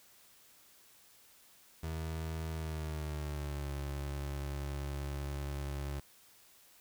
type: tone with pitch glide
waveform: 30% pulse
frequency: 80.4 to 70.4 Hz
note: E2 to C#2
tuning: -43 to +27 cents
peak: -34 dBFS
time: 1.83-6 s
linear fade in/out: 5 ms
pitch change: -230 cents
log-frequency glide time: 2.51-3.73 s
effects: white hiss -62 dBFS RMS until 6.8 s